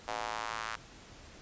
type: tone with high-pass filter sweep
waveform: square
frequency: 55.8 Hz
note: A1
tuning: 25 cents sharp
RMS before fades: -38 dBFS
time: 0.08-0.76 s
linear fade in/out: 0 ms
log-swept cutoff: 720 to 1300 Hz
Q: 2
effects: pink hiss -53 dBFS RMS until 1.41 s + resampled to 16000 Hz